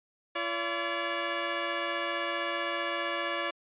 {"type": "tone pair together", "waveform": "10% pulse", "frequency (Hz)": [340, 571.8], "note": ["F4", "D5"], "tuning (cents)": [-46, -46], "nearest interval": "major sixth", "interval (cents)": 900, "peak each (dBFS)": [-26, -23], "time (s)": [0.35, 3.51], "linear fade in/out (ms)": 10, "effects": ["resampled to 8000 Hz"]}